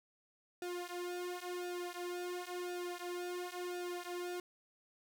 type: tone with flanger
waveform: sawtooth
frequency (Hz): 355.5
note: F4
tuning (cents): +31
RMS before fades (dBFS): -42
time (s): 0.62-4.4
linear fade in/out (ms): 2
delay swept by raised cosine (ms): 0.96 to 4.66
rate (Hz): 0.95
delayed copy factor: -1
effects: none